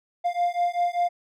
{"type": "beating tone pair", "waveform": "triangle", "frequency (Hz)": [698.5, 703.6], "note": ["F5", "F5"], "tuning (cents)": [0, 13], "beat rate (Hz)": 5.1, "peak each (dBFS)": -23, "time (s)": [0.24, 1.09], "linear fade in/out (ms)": 20, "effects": []}